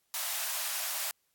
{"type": "high-pass noise", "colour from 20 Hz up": "white", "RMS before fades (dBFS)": -34, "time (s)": [0.14, 1.11], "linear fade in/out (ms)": 0, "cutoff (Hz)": 580, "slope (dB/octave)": 96, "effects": ["white hiss -75 dBFS RMS until 1.34 s", "AAC 64 kbps"]}